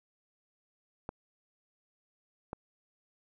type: clicks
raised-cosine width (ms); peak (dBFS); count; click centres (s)
1; -23; 2; 1.091 / 2.531
effects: none